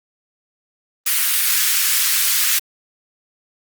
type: high-pass noise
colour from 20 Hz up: white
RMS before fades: -17 dBFS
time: 1.06-2.59 s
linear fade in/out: 5 ms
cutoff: 1400 Hz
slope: 24 dB/octave
effects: Opus 32 kbps